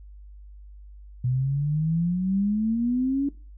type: exponential sweep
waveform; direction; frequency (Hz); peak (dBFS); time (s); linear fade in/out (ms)
sine; up; 123.47 to 285.4; -21; 1.24-3.29; 5
effects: noise-tail reverb RT60 0.3 s tail -18 dB re dry + added 50 Hz sine -42 dBFS peak until 3.57 s